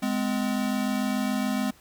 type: tone pair together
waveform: square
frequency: 208.3 / 255.3 Hz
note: G#3 / C4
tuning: +5 / -42 cents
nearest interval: major third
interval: 353 cents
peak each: -28 dBFS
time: 0.02-1.71 s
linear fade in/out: 10 ms
effects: pink hiss -56 dBFS RMS until 1.8 s